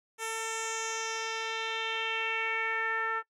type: tone with low-pass filter sweep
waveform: 10% pulse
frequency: 448.1 Hz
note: A4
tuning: 32 cents sharp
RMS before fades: -33 dBFS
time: 0.18-3.23 s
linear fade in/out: 50 ms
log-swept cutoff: 10000 to 1500 Hz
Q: 3.3
effects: noise-tail reverb RT60 0.1 s tail -20 dB re dry